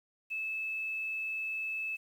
sine tone, 2612 Hz, E7, 17 cents flat, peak -33 dBFS, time 0.3-1.97 s, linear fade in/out 20 ms, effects 10-bit

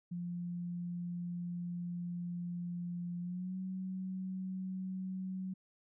sine tone with pitch glide, 174.8 to 187.35 Hz, F3 to F#3, +2 to +22 cents, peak -37 dBFS, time 0.11-5.54 s, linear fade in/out 10 ms, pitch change +120 cents, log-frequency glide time 3.2-3.57 s, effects none

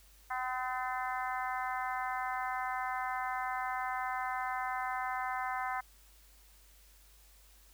harmonic tone with a mistuned harmonic, 254.4 Hz, C4, 48 cents flat, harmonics 3 / 4 / 5 / 6 / 7 / 8, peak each -37 / -39 / -41 / -43 / -44 / -45 dBFS, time 0.3-5.81 s, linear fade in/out 10 ms, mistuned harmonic 8, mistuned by +23 cents, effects added 50 Hz sine -60 dBFS peak until 7.73 s + white hiss -63 dBFS RMS until 7.73 s

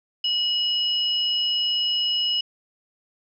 sine tone pair together, 2919 / 5141 Hz, F#7 / E8, -24 / -44 cents, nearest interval minor seventh, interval 980 cents, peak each -21 / -28 dBFS, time 0.24-2.41 s, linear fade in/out 5 ms, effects none

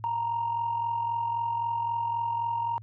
sine tone with amplitude modulation, 932.3 Hz, A#5, in tune, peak -23 dBFS, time 0.04-2.78 s, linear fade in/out 0 ms, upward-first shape sine, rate 43.8 Hz, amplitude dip 55%, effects tanh soft clip ceiling -21 dBFS + added 109 Hz sine -43 dBFS peak until 2.82 s

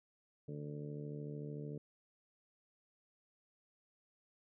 harmonic tone, 73.42 Hz, D2, in tune, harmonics 2 / 3 / 4 / 5 / 6 / 7 / 8, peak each -44 / -52 / -50 / -58 / -49 / -61 / -59 dBFS, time 0.48-1.78 s, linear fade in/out 5 ms, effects none

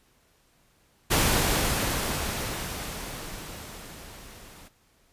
pink noise with level ramp, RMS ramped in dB -21 to -49 dBFS, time 1.1-4.69 s, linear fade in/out 20 ms, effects pink hiss -64 dBFS RMS until 5.12 s + resampled to 32000 Hz

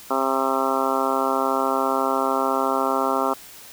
harmonic tone, 133.9 Hz, C3, 40 cents sharp, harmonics 2 / 3 / 4 / 5 / 6 / 7 / 8 / 9 / 10, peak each -28 / -28 / -28 / -28 / -28 / -28 / -28 / -28 / -28 dBFS, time 0.1-3.34 s, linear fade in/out 10 ms, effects white hiss -43 dBFS RMS until 3.72 s

